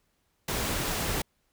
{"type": "noise", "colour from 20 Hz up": "pink", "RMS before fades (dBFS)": -30, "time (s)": [0.48, 1.22], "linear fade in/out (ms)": 5, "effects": ["pink hiss -73 dBFS RMS until 1.52 s"]}